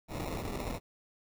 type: noise with sample-and-hold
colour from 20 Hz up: pink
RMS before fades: -37 dBFS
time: 0.08-0.8 s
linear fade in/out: 50 ms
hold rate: 1575 Hz
effects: none